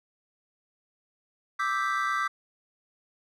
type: chord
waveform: triangle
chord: E minor seventh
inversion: third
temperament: equal with one note detuned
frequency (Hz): 1174.7 / 1303.4 / 1568 / 1975.5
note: D6 / E6 / G6 / B6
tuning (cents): 0 / -20 / 0 / 0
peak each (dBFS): -27 / -30 / -30 / -32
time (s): 1.59-2.28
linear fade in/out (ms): 10
effects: none